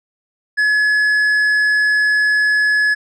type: tone with tanh clipping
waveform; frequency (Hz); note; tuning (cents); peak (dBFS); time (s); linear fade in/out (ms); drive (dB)
sine; 1700; G#6; +40; -13; 0.57-2.95; 20; 6
effects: none